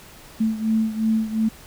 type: beating tone pair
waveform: sine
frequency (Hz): 220 / 222.8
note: A3 / A3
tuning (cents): 0 / +22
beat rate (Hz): 2.8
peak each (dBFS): -20 / -24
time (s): 0.4-1.49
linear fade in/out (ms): 10
effects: pink hiss -45 dBFS RMS until 1.66 s